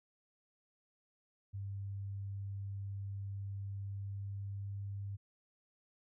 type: tone with pitch glide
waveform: sine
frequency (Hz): 99 to 99.69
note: G2 to G2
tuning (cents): +18 to +30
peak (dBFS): -39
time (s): 1.53-5.17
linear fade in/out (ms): 20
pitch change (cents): +12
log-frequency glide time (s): 3.66-4.8
effects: none